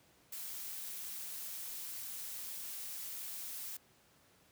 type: noise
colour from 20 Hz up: blue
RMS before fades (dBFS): -44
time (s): 0.32-3.77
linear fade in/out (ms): 5
effects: pink hiss -67 dBFS RMS until 4.51 s + high-pass 80 Hz 12 dB/octave